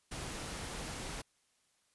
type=noise; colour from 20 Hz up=pink; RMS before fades=-42 dBFS; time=0.11-1.22 s; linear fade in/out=10 ms; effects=white hiss -74 dBFS RMS until 1.94 s + resampled to 24000 Hz